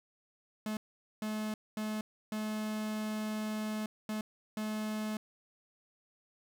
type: tone bursts at uneven times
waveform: 45% pulse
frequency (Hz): 214.9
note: A3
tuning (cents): -41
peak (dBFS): -34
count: 6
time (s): 0.66-0.77 / 1.22-1.54 / 1.77-2.01 / 2.32-3.86 / 4.09-4.21 / 4.57-5.17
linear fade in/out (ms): 2
effects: none